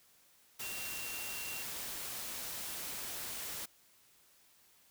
sine tone in noise, 2747 Hz, F7, 29 cents flat, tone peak -45 dBFS, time 0.61-1.63 s, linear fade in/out 10 ms, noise white, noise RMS -42 dBFS, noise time 0.59-3.66 s, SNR -6 dB, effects white hiss -66 dBFS RMS until 4.9 s

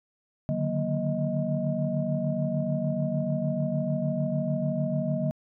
sine tone cluster, 145.2 / 151.9 / 185 / 235.1 / 627 Hz, D3 / D#3 / F#3 / A#3 / D#5, -19 / -41 / 0 / +15 / +13 cents, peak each -31 dBFS, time 0.49-5.31 s, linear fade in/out 0 ms, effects tanh soft clip ceiling -14 dBFS

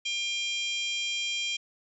harmonic tone, 800 Hz, G5, 35 cents sharp, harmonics 3 / 4 / 5 / 6 / 7 / 8 / 9, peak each -33 / -31 / -44 / -45 / -41 / -49 / -42 dBFS, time 0.05-1.57 s, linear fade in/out 10 ms, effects none

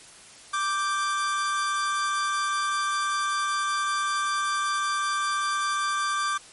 45% pulse tone pair together, 1174.7 / 1568 Hz, D6 / G6, 0 / 0 cents, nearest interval perfect fourth, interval 500 cents, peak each -25 / -30 dBFS, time 0.53-6.38 s, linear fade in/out 10 ms, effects white hiss -48 dBFS RMS until 6.52 s + MP3 48 kbps

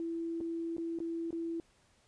sine tone with dropouts, 332.6 Hz, E4, 16 cents sharp, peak -34 dBFS, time 0-1.6 s, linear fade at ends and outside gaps 1 ms, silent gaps 0.405-0.41 / 0.767-0.781 / 0.988-1.002 / 1.307-1.328 s, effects pink hiss -68 dBFS RMS until 2.07 s + resampled to 22050 Hz

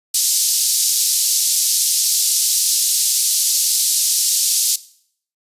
pink band-pass noise, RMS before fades -17 dBFS, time 0.14-4.76 s, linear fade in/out 5 ms, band 4700 to 13000 Hz, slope 24 dB/octave, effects noise-tail reverb RT60 0.6 s tail -18 dB re dry + resampled to 32000 Hz

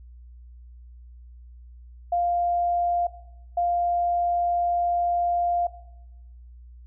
sine tone bursts at uneven times, 698.5 Hz, F5, in tune, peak -20 dBFS, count 2, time 2.12-3.07 / 3.57-5.67 s, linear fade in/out 5 ms, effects noise-tail reverb RT60 0.9 s tail -17 dB re dry + added 60 Hz sine -43 dBFS peak until 6.86 s

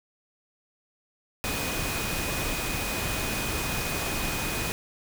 sine tone in noise, 2489 Hz, D#7, in tune, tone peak -36 dBFS, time 1.44-4.72 s, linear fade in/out 0 ms, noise pink, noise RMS -30 dBFS, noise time 1.44-4.72 s, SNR -9 dB, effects none

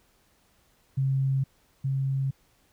sine tone pair in turn, 134.7 / 135.18 Hz, C#3 / C#3, -49 / -43 cents, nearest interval unison, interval 6 cents, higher second, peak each -22 / -24 dBFS, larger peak first, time 0.97-1.44 / 1.84-2.31 s, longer neither, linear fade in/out 10 ms, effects pink hiss -65 dBFS RMS until 2.72 s

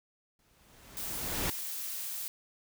pink noise with exponential growth, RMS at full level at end -31 dBFS, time 0.39-1.5 s, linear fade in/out 2 ms, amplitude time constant 240 ms
blue noise, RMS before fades -38 dBFS, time 0.97-2.28 s, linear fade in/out 0 ms
effects none

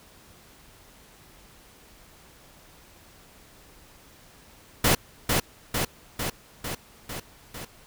pink noise with echo, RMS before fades -20 dBFS, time 4.84-4.95 s, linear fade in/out 5 ms, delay 450 ms, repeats 6, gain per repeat -3 dB, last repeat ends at 7.65 s, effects pink hiss -53 dBFS RMS until 7.86 s

